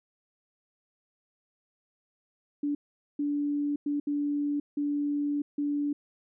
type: tone bursts at uneven times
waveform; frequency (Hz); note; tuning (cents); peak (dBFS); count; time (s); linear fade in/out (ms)
sine; 290; D4; -22; -26; 6; 2.63-2.75 / 3.19-3.76 / 3.86-4 / 4.07-4.6 / 4.77-5.42 / 5.58-5.93; 5
effects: none